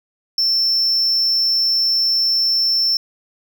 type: tone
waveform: triangle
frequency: 5370 Hz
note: E8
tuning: 31 cents sharp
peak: -13 dBFS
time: 0.38-2.97 s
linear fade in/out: 2 ms
effects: none